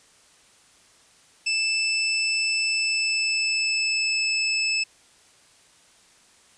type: tone with pitch glide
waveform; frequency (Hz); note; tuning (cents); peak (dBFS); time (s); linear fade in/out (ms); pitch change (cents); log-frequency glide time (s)
25% pulse; 2637 to 2617; E7 to E7; 0 to -13; -18; 1.46-4.84; 10; -13; 2.65-4.19
effects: white hiss -56 dBFS RMS until 6.57 s + resampled to 22050 Hz